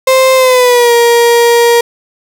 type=tone with pitch glide; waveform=35% pulse; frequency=523 to 471.4 Hz; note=C5 to A#4; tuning=-1 to +19 cents; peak=-3 dBFS; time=0.07-1.81 s; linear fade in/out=5 ms; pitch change=-180 cents; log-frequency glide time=0.35-0.93 s; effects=none